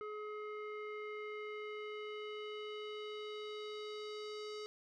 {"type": "tone with low-pass filter sweep", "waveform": "square", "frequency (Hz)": 423.3, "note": "G#4", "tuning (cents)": 33, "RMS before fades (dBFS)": -45, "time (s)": [0.01, 4.66], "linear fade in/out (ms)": 0, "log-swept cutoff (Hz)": [1600, 5000], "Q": 2.6, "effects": []}